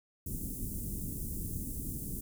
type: band-stop noise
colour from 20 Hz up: pink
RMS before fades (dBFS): -38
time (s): 0.26-2.21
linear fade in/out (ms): 5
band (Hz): 300 to 9000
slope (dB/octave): 24
effects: none